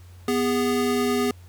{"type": "tone pair together", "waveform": "square", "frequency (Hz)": [246.9, 408.3], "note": ["B3", "G#4"], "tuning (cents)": [0, -29], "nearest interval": "major sixth", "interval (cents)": 871, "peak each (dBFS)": -24, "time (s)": [0.28, 1.31], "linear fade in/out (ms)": 2, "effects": ["added 89 Hz sine -43 dBFS peak until 1.48 s", "pink hiss -56 dBFS RMS until 1.48 s"]}